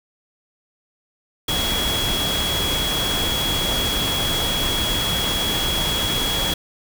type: tone in noise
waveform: sine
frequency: 3335 Hz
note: G#7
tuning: 7 cents sharp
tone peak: -22 dBFS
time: 1.48-6.54 s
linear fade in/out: 5 ms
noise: pink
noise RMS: -24 dBFS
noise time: 1.48-6.54 s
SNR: -1 dB
effects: none